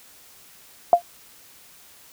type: tone with exponential decay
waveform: sine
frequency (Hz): 696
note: F5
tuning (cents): -6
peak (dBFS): -5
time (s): 0.93-1.02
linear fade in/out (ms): 1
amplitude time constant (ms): 18
effects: white hiss -50 dBFS RMS until 2.12 s